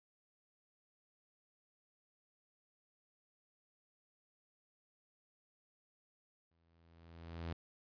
sawtooth tone with exponential growth, 83.4 Hz, E2, 21 cents sharp, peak -35 dBFS, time 6.51-7.53 s, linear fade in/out 5 ms, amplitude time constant 220 ms, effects resampled to 11025 Hz

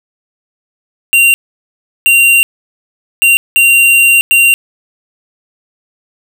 square tone bursts at uneven times, 2766 Hz, F7, 17 cents flat, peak -5 dBFS, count 5, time 1.13-1.34 / 2.06-2.43 / 3.22-3.37 / 3.56-4.21 / 4.31-4.54 s, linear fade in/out 0 ms, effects none

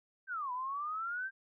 sine exponential two-way sweep, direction down then up, 1595 to 978 to 1595 Hz, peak -35 dBFS, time 0.27-1.31 s, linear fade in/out 50 ms, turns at 0.52 s, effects none

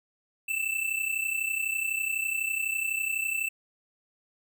square tone pair together, 2637 / 2669 Hz, E7 / E7, 0 / +21 cents, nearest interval unison, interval 21 cents, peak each -31 / -31 dBFS, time 0.48-3.49 s, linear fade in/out 10 ms, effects none

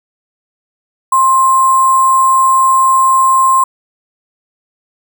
sine tone with sample-and-hold, 1056 Hz, C6, 16 cents sharp, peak -6 dBFS, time 1.12-3.64 s, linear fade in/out 5 ms, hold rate 8820 Hz, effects none

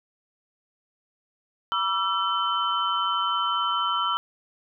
sine tone cluster, 968 / 1159 / 1344 / 3057 Hz, B5 / D6 / E6 / G7, -35 / -23 / +33 / -44 cents, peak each -30 / -30 / -25 / -29 dBFS, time 1.72-4.17 s, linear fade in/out 0 ms, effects none

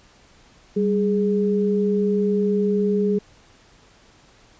sine tone pair together, 196.3 / 415.9 Hz, G3 / G#4, +3 / +2 cents, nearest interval octave + minor second, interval 1299 cents, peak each -20 dBFS, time 0.76-3.19 s, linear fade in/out 10 ms, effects pink hiss -53 dBFS RMS until 4.59 s + resampled to 16000 Hz

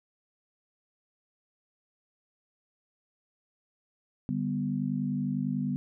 sine chord, G major, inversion second, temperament equal, 146.83 / 196 / 246.9 Hz, D3 / G3 / B3, 0 / 0 / 0 cents, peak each -33 / -32 / -31 dBFS, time 4.29-5.76 s, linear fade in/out 0 ms, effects none

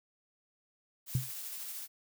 blue noise with tremolo, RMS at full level -41 dBFS, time 1.06-1.88 s, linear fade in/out 50 ms, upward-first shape sine, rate 13 Hz, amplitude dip 25%
sine tone with exponential decay, 128.5 Hz, C3, 31 cents flat, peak -23 dBFS, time 1.15-1.31 s, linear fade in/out 2 ms, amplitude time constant 34 ms
effects none

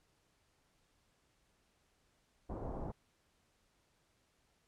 pink low-pass noise, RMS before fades -42 dBFS, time 2.49-2.92 s, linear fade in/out 10 ms, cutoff 900 Hz, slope 24 dB/octave, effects pink hiss -75 dBFS RMS until 4.67 s + low-pass 10000 Hz 12 dB/octave

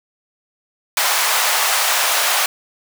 pink high-pass noise, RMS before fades -17 dBFS, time 0.97-2.46 s, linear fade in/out 2 ms, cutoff 710 Hz, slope 24 dB/octave, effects none

